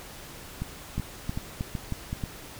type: two click trains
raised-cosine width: 5 ms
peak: -18 / -17 dBFS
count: 5 / 5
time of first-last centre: 0.62-2.129 / 0.98-2.238 s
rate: 2.65 / 3.18 Hz
effects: pink hiss -44 dBFS RMS until 2.59 s